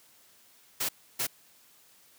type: noise bursts at uneven times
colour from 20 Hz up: white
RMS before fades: -30 dBFS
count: 2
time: 0.8-0.89 / 1.19-1.27 s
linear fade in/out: 10 ms
effects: white hiss -60 dBFS RMS until 2.18 s + high-pass 80 Hz 12 dB/octave